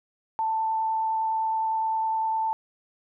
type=tone with vibrato; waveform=sine; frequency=886 Hz; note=A5; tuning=12 cents sharp; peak=-23 dBFS; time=0.39-2.53 s; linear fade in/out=0 ms; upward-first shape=triangle; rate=9.8 Hz; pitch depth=8 cents each way; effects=none